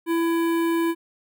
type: tone with notch filter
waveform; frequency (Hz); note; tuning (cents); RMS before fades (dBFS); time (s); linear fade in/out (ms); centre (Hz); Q
square; 333.5; E4; +20; -22; 0.06-0.95; 50; 5600; 0.56
effects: none